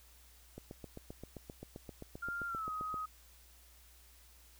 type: click train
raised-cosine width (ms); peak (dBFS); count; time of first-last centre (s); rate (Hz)
2; -32; 19; 0.58-2.942; 7.62
type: tone with pitch glide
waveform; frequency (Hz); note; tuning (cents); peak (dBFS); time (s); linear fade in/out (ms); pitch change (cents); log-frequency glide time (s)
sine; 1396.9 to 1259; F6 to D#6; 0 to +20; -37; 2.22-3.06; 10; -180; 2.47-2.69
effects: added 60 Hz sine -61 dBFS peak until 4.59 s + white hiss -63 dBFS RMS until 4.59 s